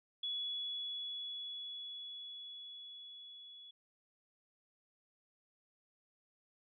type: tone with level ramp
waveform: sine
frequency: 3391 Hz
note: G#7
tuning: 35 cents sharp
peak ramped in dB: -36 to -52 dBFS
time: 0.23-3.71 s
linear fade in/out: 5 ms
effects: none